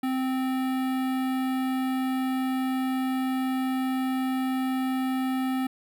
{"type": "tone with notch filter", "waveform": "square", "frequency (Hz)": 260.4, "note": "C4", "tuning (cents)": -8, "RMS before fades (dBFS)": -27, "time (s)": [0.03, 5.67], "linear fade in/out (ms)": 5, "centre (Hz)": 6100, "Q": 0.59, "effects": []}